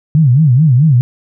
sine tone with vibrato, 139.6 Hz, C#3, 13 cents sharp, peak -5 dBFS, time 0.15-1.01 s, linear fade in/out 0 ms, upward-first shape sine, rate 4.6 Hz, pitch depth 260 cents each way, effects none

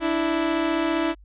sawtooth tone pair together, 293.7 / 328.8 Hz, D4 / E4, 0 / -4 cents, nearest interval major second, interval 196 cents, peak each -23 / -18 dBFS, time 0-1.15 s, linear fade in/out 50 ms, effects added 50 Hz sine -46 dBFS peak until 1.24 s + resampled to 8000 Hz

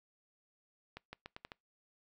accelerating click train, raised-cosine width 0.3 ms, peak -29 dBFS, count 6, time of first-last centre 0.97-1.518 s, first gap 160 ms, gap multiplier 0.81, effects noise-tail reverb RT60 0.2 s tail -25 dB re dry

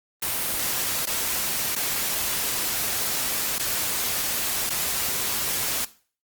white noise with dropouts, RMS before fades -26 dBFS, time 0.22-5.85 s, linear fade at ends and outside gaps 5 ms, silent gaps 1.055-1.07 / 1.753-1.761 / 3.584-3.595 / 4.695-4.703 s, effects noise-tail reverb RT60 0.4 s tail -17 dB re dry + Opus 32 kbps

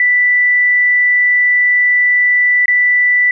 sine tone with dropouts, 1975.5 Hz, B6, in tune, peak -8 dBFS, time 0-3.31 s, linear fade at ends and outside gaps 2 ms, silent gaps 2.658-2.681 s, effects none

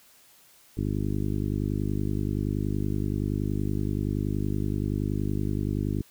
harmonic tone, 50.6 Hz, G#1, 44 cents flat, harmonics 1 / 2 / 3 / 4 / 5 / 6 / 7 / 8, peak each -32 / -30 / -33 / -33 / -35 / -34 / -38 / -42 dBFS, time 0.77-6.02 s, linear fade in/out 5 ms, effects white hiss -57 dBFS RMS until 6.1 s

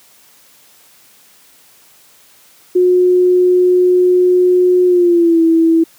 sine tone with pitch glide, 361.9 to 328.1 Hz, F#4 to E4, -38 to -8 cents, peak -7 dBFS, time 2.75-5.84 s, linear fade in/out 10 ms, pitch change -170 cents, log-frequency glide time 4.86-5.42 s, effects white hiss -47 dBFS RMS until 5.98 s + high-pass 100 Hz 12 dB/octave

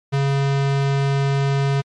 square tone, 138.59 Hz, C#3, in tune, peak -17 dBFS, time 0.12-1.82 s, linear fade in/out 20 ms, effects low-pass 5000 Hz 12 dB/octave + MP3 64 kbps

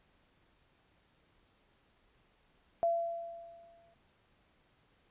sine tone with exponential decay, 677 Hz, E5, 46 cents sharp, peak -25 dBFS, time 2.83-3.94 s, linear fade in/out 0 ms, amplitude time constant 240 ms, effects pink hiss -70 dBFS RMS until 5.1 s + resampled to 8000 Hz

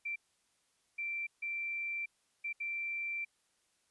sine tone bursts at uneven times, 2349 Hz, D7, in tune, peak -35 dBFS, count 5, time 0.05-0.16 / 0.98-1.27 / 1.42-2.06 / 2.44-2.53 / 2.6-3.25 s, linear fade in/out 10 ms, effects white hiss -75 dBFS RMS until 3.9 s + resampled to 24000 Hz

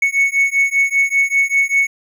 triangle beating tone pair, 2211 / 2216.1 Hz, C#7 / C#7, -5 / -1 cents, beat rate 5.1 Hz, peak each -14 dBFS, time 0.02-1.87 s, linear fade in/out 5 ms, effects none

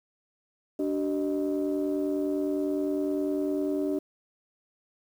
sine tone cluster, 292.4 / 382.3 / 615 Hz, D4 / G4 / D#5, -7 / -43 / -20 cents, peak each -27 / -29 / -34 dBFS, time 0.79-3.99 s, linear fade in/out 5 ms, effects tanh soft clip ceiling -19 dBFS + 9-bit

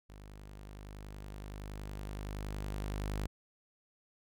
sawtooth tone with level ramp, 50.7 Hz, G#1, 41 cents flat, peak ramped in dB -46 to -30 dBFS, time 0.09-3.27 s, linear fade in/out 10 ms, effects none

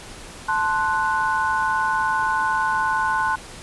sine chord, F# diminished, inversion first, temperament equal, 880 / 1046.5 / 1480 Hz, A5 / C6 / F#6, 0 / 0 / 0 cents, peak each -23 dBFS, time 0.48-3.36 s, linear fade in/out 10 ms, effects pink hiss -39 dBFS RMS until 3.62 s + resampled to 24000 Hz

